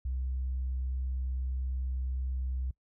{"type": "tone", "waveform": "sine", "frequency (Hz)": 64.4, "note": "C2", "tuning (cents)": -27, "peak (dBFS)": -29, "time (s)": [0.05, 2.71], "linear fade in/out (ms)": 5, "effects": ["noise-tail reverb RT60 0.1 s tail -23 dB re dry", "tanh soft clip ceiling -27 dBFS"]}